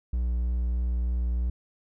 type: tone with vibrato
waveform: triangle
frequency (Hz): 60.2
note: B1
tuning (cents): -44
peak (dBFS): -22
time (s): 0.13-1.5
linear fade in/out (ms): 5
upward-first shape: triangle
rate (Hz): 3.2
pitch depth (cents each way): 14
effects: none